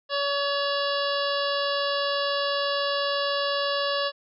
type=harmonic tone; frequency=566 Hz; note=C#5; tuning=36 cents sharp; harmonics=1 / 2 / 3 / 5 / 6 / 7 / 8 / 9; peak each=-27 / -30 / -32 / -34 / -35 / -35 / -36 / -37 dBFS; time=0.09-4.12 s; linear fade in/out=50 ms; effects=none